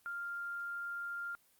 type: tone with quantisation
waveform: sine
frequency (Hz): 1396.9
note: F6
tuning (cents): 0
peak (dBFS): -38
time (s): 0.06-1.35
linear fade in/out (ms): 0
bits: 11
effects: white hiss -69 dBFS RMS until 1.59 s + Opus 24 kbps